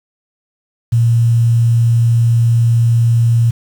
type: tone with quantisation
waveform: sine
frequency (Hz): 116.54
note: A#2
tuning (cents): 0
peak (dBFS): -8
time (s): 0.92-3.51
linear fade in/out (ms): 10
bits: 6
effects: none